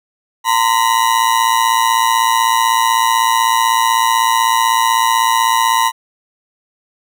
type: ring-modulated tone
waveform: 40% pulse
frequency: 970 Hz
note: B5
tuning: 31 cents flat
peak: -7 dBFS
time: 0.44-5.92 s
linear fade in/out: 50 ms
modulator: 58 Hz
effects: none